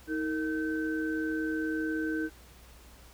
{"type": "tone cluster", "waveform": "sine", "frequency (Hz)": [316.2, 458, 1537], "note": ["D#4", "A#4", "G6"], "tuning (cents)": [28, -31, -35], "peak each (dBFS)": [-30, -38, -36], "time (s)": [0.07, 2.3], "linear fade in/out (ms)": 50, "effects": ["added 60 Hz sine -53 dBFS peak until 3.13 s", "pink hiss -56 dBFS RMS until 3.13 s"]}